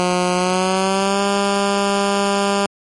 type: tone with pitch glide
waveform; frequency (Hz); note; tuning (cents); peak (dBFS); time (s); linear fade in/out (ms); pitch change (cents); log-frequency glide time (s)
10% pulse; 180 to 199.72; F#3 to G3; -47 to +33; -7; 0-2.66; 0; +180; 0.35-1.22
effects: MP3 48 kbps